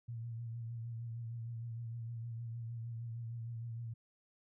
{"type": "tone with vibrato", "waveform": "sine", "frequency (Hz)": 116, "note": "A#2", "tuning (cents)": -8, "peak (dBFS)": -40, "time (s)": [0.08, 3.94], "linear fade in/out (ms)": 10, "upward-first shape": "triangle", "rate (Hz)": 6.5, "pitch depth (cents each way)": 50, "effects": []}